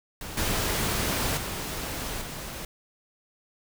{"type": "noise with level steps", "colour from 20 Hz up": "pink", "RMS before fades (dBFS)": [-38, -27, -33, -37], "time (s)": [0.21, 2.65], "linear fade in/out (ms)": 2, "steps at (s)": [0.37, 1.37, 2.21], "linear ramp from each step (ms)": 5, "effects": []}